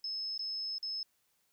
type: tone with dropouts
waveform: sine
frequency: 5200 Hz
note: E8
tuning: 24 cents flat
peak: -35 dBFS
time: 0.04-1.03 s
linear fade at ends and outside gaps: 2 ms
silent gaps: 0.378-0.392 / 0.783-0.828 s
effects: white hiss -75 dBFS RMS until 1.52 s